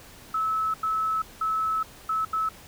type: tone bursts at uneven times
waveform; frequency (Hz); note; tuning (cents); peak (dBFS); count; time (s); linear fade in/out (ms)
sine; 1300; E6; -24; -23; 5; 0.34-0.74 / 0.83-1.22 / 1.41-1.83 / 2.09-2.25 / 2.33-2.49; 5
effects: pink hiss -48 dBFS RMS until 2.67 s